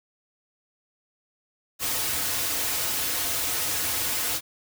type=noise with comb filter; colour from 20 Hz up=white; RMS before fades=-27 dBFS; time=1.79-4.41 s; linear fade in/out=50 ms; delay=5.1 ms; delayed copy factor=-0.7; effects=none